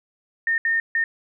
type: tone bursts at uneven times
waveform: sine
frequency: 1826 Hz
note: A#6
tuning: 36 cents flat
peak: -18 dBFS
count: 3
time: 0.47-0.58 / 0.65-0.8 / 0.95-1.04 s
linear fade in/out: 2 ms
effects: none